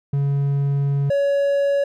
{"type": "tone pair in turn", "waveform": "triangle", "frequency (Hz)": [140.5, 562], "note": ["C#3", "C#5"], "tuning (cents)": [24, 24], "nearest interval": "2 octaves", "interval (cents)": 2400, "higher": "second", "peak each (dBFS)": [-15, -14], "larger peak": "second", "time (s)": [[0.13, 1.1], [1.1, 1.84]], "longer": "first", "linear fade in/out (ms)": 5, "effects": []}